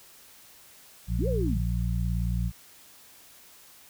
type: harmonic tone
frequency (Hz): 58.27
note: A#1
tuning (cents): 0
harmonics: 1 / 2 / 3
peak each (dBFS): -27 / -30 / -32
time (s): 1.07-2.52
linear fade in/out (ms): 50
type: linear two-way sweep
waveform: sine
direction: up then down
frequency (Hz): 104.1 to 548 to 104.1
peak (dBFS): -28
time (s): 1.16-1.62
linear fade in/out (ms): 50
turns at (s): 1.28
effects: white hiss -53 dBFS RMS until 3.89 s